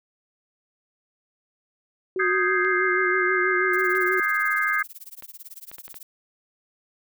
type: tone with vibrato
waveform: sine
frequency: 368.3 Hz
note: F#4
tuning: 8 cents flat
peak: -24 dBFS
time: 2.16-4.2 s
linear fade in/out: 2 ms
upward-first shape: sine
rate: 6.2 Hz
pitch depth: 41 cents each way
type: chord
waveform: sine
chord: Ab major seventh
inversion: second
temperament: equal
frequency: 1244.5 / 1568 / 1661.2 / 2093 Hz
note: Eb6 / G6 / Ab6 / C7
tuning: 0 / 0 / 0 / 0 cents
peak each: -26 dBFS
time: 2.19-4.83 s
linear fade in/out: 10 ms
type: clicks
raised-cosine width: 0.3 ms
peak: -27 dBFS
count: 7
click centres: 2.648 / 3.952 / 5.224 / 5.715 / 5.784 / 5.88 / 5.943 s
type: noise with tremolo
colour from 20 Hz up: violet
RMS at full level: -39 dBFS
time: 3.73-6.03 s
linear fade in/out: 2 ms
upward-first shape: sine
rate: 18 Hz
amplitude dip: 100%
effects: none